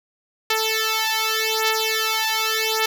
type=beating tone pair; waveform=5% pulse; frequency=440 / 440.85 Hz; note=A4 / A4; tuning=0 / +3 cents; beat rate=0.85 Hz; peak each=-11 dBFS; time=0.5-2.86 s; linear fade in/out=5 ms; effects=none